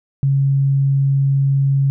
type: tone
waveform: sine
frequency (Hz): 137.6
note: C#3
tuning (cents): -12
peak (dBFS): -12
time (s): 0.23-1.9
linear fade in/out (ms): 0
effects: none